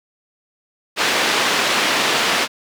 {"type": "band-pass noise", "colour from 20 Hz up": "white", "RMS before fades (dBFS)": -18, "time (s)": [0.96, 2.48], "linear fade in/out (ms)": 50, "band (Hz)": [230, 3400], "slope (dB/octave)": 12, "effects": []}